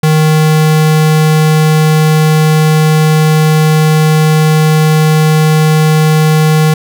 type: tone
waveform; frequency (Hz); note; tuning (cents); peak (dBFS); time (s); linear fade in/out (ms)
square; 155.56; D#3; 0; -6; 0.03-6.74; 5
effects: none